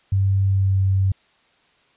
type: tone with pitch glide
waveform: sine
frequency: 97.3 to 96.07 Hz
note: G2 to G2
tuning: -12 to -34 cents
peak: -15 dBFS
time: 0.12-1.12 s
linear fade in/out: 5 ms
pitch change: -22 cents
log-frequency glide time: 0.46-0.78 s
effects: white hiss -59 dBFS RMS until 1.96 s + resampled to 8000 Hz